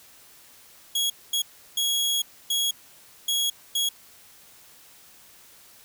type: tone bursts at uneven times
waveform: sawtooth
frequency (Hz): 3322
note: G#7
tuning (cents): 0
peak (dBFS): -19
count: 6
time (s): 0.95-1.1 / 1.33-1.42 / 1.77-2.22 / 2.5-2.71 / 3.28-3.5 / 3.75-3.89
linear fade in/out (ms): 5
effects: white hiss -52 dBFS RMS until 5.84 s